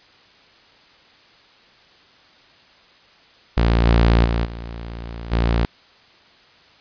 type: tone with level steps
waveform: sawtooth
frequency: 57.5 Hz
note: A#1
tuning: 23 cents flat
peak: -10 / -8 / -14 / -26 / -12 dBFS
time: 3.57-5.65 s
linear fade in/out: 0 ms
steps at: 3.85 / 4.24 / 4.44 / 5.31 s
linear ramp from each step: 20 ms
effects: white hiss -51 dBFS RMS until 6.8 s + resampled to 11025 Hz